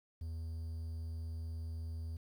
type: tone with quantisation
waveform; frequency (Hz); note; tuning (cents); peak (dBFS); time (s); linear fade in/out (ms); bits
triangle; 81.6; E2; -17; -37; 0.21-2.17; 5; 11
effects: none